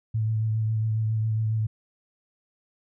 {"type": "tone with vibrato", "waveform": "sine", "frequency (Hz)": 110, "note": "A2", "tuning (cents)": 0, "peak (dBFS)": -22, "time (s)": [0.14, 1.67], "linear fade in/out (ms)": 10, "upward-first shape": "triangle", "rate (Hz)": 7.3, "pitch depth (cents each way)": 27, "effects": []}